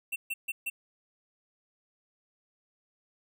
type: tone bursts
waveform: square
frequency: 2700 Hz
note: E7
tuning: 41 cents sharp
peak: -31 dBFS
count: 4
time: 0.12-0.7 s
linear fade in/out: 10 ms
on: 40 ms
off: 140 ms
effects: none